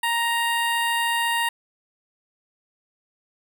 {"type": "tone with notch filter", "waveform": "15% pulse", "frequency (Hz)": 934, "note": "A#5", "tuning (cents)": 3, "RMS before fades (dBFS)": -23, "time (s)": [0.03, 1.49], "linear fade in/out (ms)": 5, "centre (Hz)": 5700, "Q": 0.88, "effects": []}